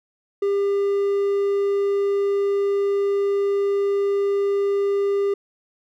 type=tone; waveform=triangle; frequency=400 Hz; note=G4; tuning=35 cents sharp; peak=-16 dBFS; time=0.42-5.34 s; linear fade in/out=5 ms; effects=none